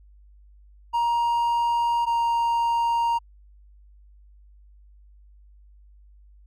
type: tone pair in turn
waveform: triangle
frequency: 941 / 934 Hz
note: A#5 / A#5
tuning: +16 / +3 cents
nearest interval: unison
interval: 13 cents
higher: first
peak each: -18 dBFS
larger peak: neither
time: 0.93-2.06 / 2.06-3.19 s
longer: neither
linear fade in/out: 20 ms
effects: added 50 Hz sine -49 dBFS peak until 6.46 s